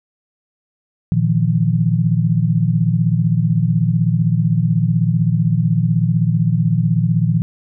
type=chord; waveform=sine; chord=Bb suspended fourth; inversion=none; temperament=equal with one note detuned; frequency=116.54 / 155.56 / 171.42 Hz; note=Bb2 / Eb3 / F3; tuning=0 / 0 / -32 cents; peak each=-17 dBFS; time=1.12-7.42 s; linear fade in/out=0 ms; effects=none